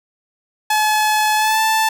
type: tone with pitch glide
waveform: sawtooth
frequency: 856 to 880.1 Hz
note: A5 to A5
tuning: -48 to 0 cents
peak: -10 dBFS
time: 0.7-1.89 s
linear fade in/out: 5 ms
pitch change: +48 cents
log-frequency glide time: 1.36-1.6 s
effects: none